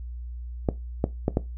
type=clicks; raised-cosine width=2 ms; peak=-8 dBFS; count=4; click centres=0.688 / 1.041 / 1.281 / 1.371 s; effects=noise-tail reverb RT60 0.2 s tail -17 dB re dry + added 60 Hz sine -33 dBFS peak until 1.57 s